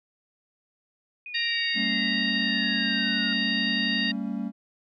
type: exponential sweep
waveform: sine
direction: down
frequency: 2489 to 1420 Hz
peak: -36 dBFS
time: 1.26-3.33 s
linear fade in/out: 2 ms
type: harmonic tone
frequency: 932 Hz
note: A#5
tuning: 1 cent flat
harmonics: 2 / 3 / 4 / 5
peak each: -28 / -30 / -31 / -32 dBFS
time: 1.34-4.12 s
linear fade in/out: 10 ms
type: chord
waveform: triangle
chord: G diminished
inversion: none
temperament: equal with one note detuned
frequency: 196 / 227.5 / 277.2 Hz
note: G3 / Bb3 / Db4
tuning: 0 / -42 / 0 cents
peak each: -30 / -29 / -32 dBFS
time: 1.74-4.52 s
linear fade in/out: 50 ms
effects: none